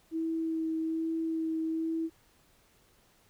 sine tone with vibrato, 323.3 Hz, E4, 34 cents flat, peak -29 dBFS, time 0.11-2.1 s, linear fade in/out 50 ms, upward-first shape sine, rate 1.2 Hz, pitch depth 13 cents each way, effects pink hiss -65 dBFS RMS until 3.29 s

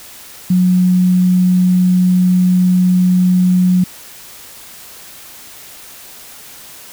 sine tone, 182 Hz, F#3, 28 cents flat, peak -8 dBFS, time 0.5-3.84 s, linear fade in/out 5 ms, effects white hiss -36 dBFS RMS until 6.92 s

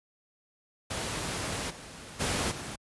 pink noise with level steps, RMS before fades -33 / -45 / -29 / -39 dBFS, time 0.9-2.76 s, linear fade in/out 10 ms, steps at 1.69 / 2.19 / 2.5 s, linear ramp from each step 20 ms, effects high-pass 60 Hz 12 dB/octave + resampled to 24000 Hz

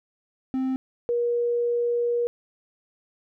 triangle / sine tone pair in turn, 261.6 / 477 Hz, C4 / A#4, 0 / +40 cents, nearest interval minor seventh, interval 1040 cents, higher second, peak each -21 dBFS, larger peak neither, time 0.54-0.76 / 1.09-2.27 s, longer second, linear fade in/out 0 ms, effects none

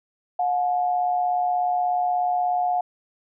sine tone pair together, 720 / 856.6 Hz, F#5 / A5, -47 / -47 cents, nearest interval minor third, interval 300 cents, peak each -20 / -30 dBFS, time 0.39-2.81 s, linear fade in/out 5 ms, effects none

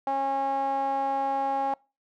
sawtooth tone with band-pass filter, 272.8 Hz, C#4, 28 cents flat, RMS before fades -27 dBFS, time 0.07-1.74 s, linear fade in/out 2 ms, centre 770 Hz, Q 7.2, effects noise-tail reverb RT60 0.3 s tail -25 dB re dry

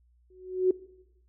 sine tone with exponential growth, 370 Hz, F#4, in tune, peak -16 dBFS, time 0.3-0.71 s, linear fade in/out 5 ms, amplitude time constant 87 ms, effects noise-tail reverb RT60 0.9 s tail -20 dB re dry + added 60 Hz sine -61 dBFS peak until 1.28 s

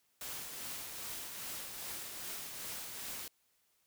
white noise with tremolo, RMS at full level -42 dBFS, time 0.21-3.28 s, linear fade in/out 2 ms, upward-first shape triangle, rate 2.5 Hz, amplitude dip 40%, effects white hiss -75 dBFS RMS until 3.86 s

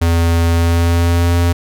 square tone with pitch glide, 84.1 to 86.17 Hz, E2 to F2, +35 to -23 cents, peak -11 dBFS, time 0.01-1.53 s, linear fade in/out 10 ms, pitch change +42 cents, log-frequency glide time 0.49-1.37 s, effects none

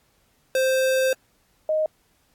square / sine tone pair in turn, 523.3 / 622.3 Hz, C5 / D#5, 0 / 0 cents, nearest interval minor third, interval 300 cents, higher second, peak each -19 dBFS, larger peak neither, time 0.55-1.13 / 1.69-1.86 s, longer first, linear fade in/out 2 ms, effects pink hiss -64 dBFS RMS until 2.34 s + AAC 64 kbps

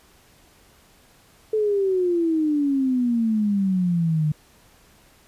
sine exponential sweep, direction down, 438.4 to 149.2 Hz, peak -18 dBFS, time 1.53-4.32 s, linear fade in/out 5 ms, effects pink hiss -55 dBFS RMS until 5.27 s + resampled to 32000 Hz

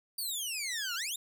15% pulse exponential two-way sweep, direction down then up, 4699 to 1345 to 3811 Hz, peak -27 dBFS, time 0.18-1.16 s, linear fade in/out 5 ms, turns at 0.95 s, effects none

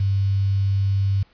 sine tone with quantisation, 98 Hz, G2, in tune, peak -17 dBFS, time 0-1.23 s, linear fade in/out 5 ms, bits 7, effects pink hiss -58 dBFS RMS until 1.33 s + resampled to 11025 Hz

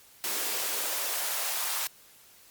white noise with high-pass filter sweep, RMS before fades -31 dBFS, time 0.24-1.87 s, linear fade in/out 0 ms, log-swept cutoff 340 to 880 Hz, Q 1.4, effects white hiss -56 dBFS RMS until 2.5 s + Opus 48 kbps

